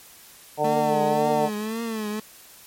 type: harmonic tone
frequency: 150 Hz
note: D3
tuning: 37 cents sharp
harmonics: 1 / 2 / 3 / 4 / 5 / 6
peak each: -33 / -33 / -26 / -24 / -24 / -27 dBFS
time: 0.57-1.5 s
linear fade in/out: 50 ms
type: tone with vibrato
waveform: 30% pulse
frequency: 220 Hz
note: A3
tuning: in tune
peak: -24 dBFS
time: 0.64-2.2 s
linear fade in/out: 5 ms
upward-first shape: triangle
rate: 1.9 Hz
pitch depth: 100 cents each way
effects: white hiss -48 dBFS RMS until 2.66 s + MP3 64 kbps